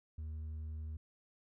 triangle tone with hard clipping, 77.78 Hz, D#2, in tune, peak -39 dBFS, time 0.18-0.97 s, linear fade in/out 5 ms, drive 1 dB, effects none

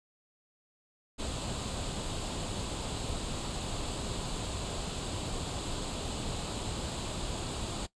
pink noise with comb filter, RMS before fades -36 dBFS, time 1.18-7.87 s, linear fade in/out 20 ms, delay 0.26 ms, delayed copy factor +0.6, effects noise-tail reverb RT60 0.1 s tail -17 dB re dry + resampled to 22050 Hz

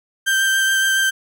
35% pulse tone with vibrato, 1568 Hz, G6, in tune, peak -13 dBFS, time 0.26-1.11 s, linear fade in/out 20 ms, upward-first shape sine, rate 7.1 Hz, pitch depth 11 cents each way, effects none

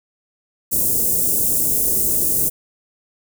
white band-stop noise, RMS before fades -18 dBFS, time 0.71-2.5 s, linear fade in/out 20 ms, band 490 to 7800 Hz, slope 24 dB/octave, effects none

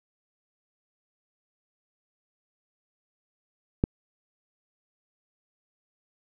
click, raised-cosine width 3 ms, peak -8 dBFS, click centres 3.839 s, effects none

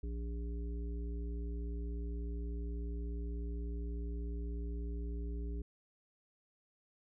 harmonic tone, 58.27 Hz, A#1, in tune, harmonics 1 / 3 / 5 / 7, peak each -37 / -50 / -50 / -51 dBFS, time 0.03-5.62 s, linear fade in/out 5 ms, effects none

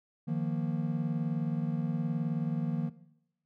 triangle chord, Eb suspended second, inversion none, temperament equal, 155.56 / 174.61 / 233.1 Hz, Eb3 / F3 / Bb3, 0 / 0 / 0 cents, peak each -30 / -32 / -33 dBFS, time 0.27-2.9 s, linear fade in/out 20 ms, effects noise-tail reverb RT60 0.8 s tail -17 dB re dry

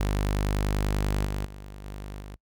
sawtooth tone with level steps, 50.2 Hz, G1, 42 cents sharp, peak -20 / -24 / -36 / -32 / -35 dBFS, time 0-2.36 s, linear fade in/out 5 ms, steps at 1.25 / 1.45 / 1.84 / 2.2 s, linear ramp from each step 10 ms, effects noise-tail reverb RT60 0.1 s tail -25 dB re dry

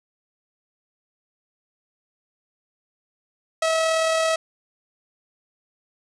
sawtooth tone with amplitude modulation, 646 Hz, E5, 35 cents flat, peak -14 dBFS, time 3.62-4.36 s, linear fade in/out 5 ms, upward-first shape sine, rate 38 Hz, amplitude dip 25%, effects resampled to 22050 Hz + 8-bit

